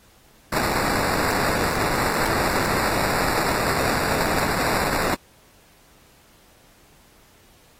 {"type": "noise with sample-and-hold", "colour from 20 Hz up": "violet", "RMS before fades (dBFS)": -23, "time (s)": [0.52, 5.15], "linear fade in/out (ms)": 5, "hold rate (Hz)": 3150, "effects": ["pink hiss -55 dBFS RMS until 7.79 s", "AAC 48 kbps"]}